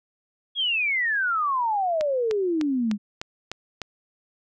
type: exponential sweep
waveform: sine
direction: down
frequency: 3363 to 199.5 Hz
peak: -21 dBFS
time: 0.55-2.98 s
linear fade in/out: 50 ms
type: click train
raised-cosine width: 0.2 ms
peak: -14 dBFS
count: 7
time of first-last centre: 2.01-3.817 s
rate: 3.32 Hz
effects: none